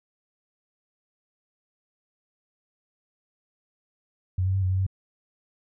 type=tone with pitch steps; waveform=sine; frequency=92.2 / 94.7 / 96.6 / 92.4 / 94.1 / 95.3 Hz; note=F#2 / F#2 / G2 / F#2 / F#2 / G2; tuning=-6 / +41 / -25 / -2 / +30 / -48 cents; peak=-21 dBFS; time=4.38-4.866 s; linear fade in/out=5 ms; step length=81 ms; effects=none